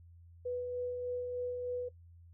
sine tone with tremolo, 493.9 Hz, B4, in tune, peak -33 dBFS, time 0.45-1.89 s, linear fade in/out 10 ms, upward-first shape sine, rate 3.3 Hz, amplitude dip 30%, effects noise-tail reverb RT60 0.1 s tail -19 dB re dry + added 85 Hz sine -54 dBFS peak until 2.33 s

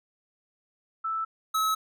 sine / square tone pair in turn, 1318.5 / 1290.6 Hz, E6 / E6, 0 / -37 cents, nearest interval unison, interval 37 cents, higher first, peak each -27 / -24 dBFS, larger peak second, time 1.04-1.25 / 1.54-1.75 s, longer neither, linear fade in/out 10 ms, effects none

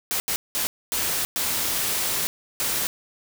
white noise bursts at uneven times, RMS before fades -25 dBFS, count 6, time 0.11-0.2 / 0.28-0.36 / 0.55-0.67 / 0.92-1.25 / 1.36-2.27 / 2.6-2.87 s, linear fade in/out 0 ms, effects none

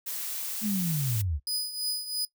blue noise, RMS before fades -34 dBFS, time 0.06-1.22 s, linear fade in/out 10 ms
sine linear sweep, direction down, 221 to 65.41 Hz, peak -26 dBFS, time 0.61-1.4 s, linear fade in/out 50 ms
sawtooth tone with tremolo, 4978 Hz, D#8, in tune, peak -23 dBFS, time 1.47-2.25 s, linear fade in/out 2 ms, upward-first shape triangle, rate 3 Hz, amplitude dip 75%
effects noise-tail reverb RT60 0.1 s tail -20 dB re dry

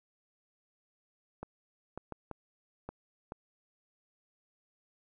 clicks, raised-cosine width 1 ms, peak -26 dBFS, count 6, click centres 1.43 / 1.976 / 2.123 / 2.313 / 2.89 / 3.321 s, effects none

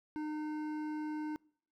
sine tone with hard clipping, 305.1 Hz, D#4, 34 cents flat, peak -38 dBFS, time 0.16-1.36 s, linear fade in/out 0 ms, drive 11 dB, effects noise-tail reverb RT60 0.6 s tail -25 dB re dry

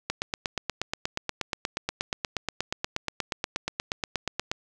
click train, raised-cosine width 0.2 ms, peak -10 dBFS, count 38, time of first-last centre 0.1-4.515 s, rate 8.38 Hz, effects none

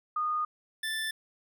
sine / 25% pulse tone pair in turn, 1229 / 1763.2 Hz, D#6 / A6, -22 / +3 cents, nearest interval tritone, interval 625 cents, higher second, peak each -27 dBFS, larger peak neither, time 0.16-0.45 / 0.83-1.11 s, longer first, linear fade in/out 5 ms, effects none

